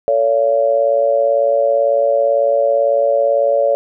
sine tone with amplitude modulation, 566 Hz, C#5, 36 cents sharp, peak -7 dBFS, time 0.08-3.75 s, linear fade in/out 0 ms, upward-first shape sine, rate 118 Hz, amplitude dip 85%, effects none

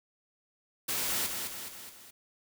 white noise with echo, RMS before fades -32 dBFS, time 0.88-1.27 s, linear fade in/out 10 ms, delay 210 ms, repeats 4, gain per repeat -5 dB, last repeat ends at 2.11 s, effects none

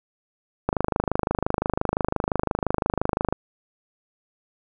click train, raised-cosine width 1 ms, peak -7 dBFS, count 69, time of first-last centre 0.69-3.326 s, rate 25.8 Hz, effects none

